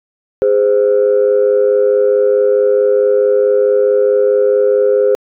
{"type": "tone pair together", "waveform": "sine", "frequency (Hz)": [411.4, 516], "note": ["G#4", "C5"], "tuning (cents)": [-16, -24], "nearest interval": "major third", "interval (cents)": 392, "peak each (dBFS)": -10, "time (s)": [0.42, 5.15], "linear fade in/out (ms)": 0, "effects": ["tanh soft clip ceiling -3 dBFS"]}